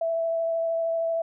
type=tone with vibrato; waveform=sine; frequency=661 Hz; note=E5; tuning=5 cents sharp; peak=-23 dBFS; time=0.01-1.22 s; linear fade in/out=5 ms; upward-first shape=triangle; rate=13 Hz; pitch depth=12 cents each way; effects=none